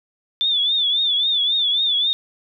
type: tone with vibrato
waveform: sine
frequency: 3520 Hz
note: A7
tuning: in tune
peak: -16 dBFS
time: 0.41-2.13 s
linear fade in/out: 0 ms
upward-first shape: triangle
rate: 3.7 Hz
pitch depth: 110 cents each way
effects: none